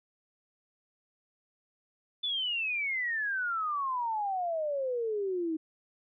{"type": "exponential sweep", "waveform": "sine", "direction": "down", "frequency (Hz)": [3520, 311.1], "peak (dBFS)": -29, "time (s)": [2.23, 5.57], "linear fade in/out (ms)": 10, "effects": []}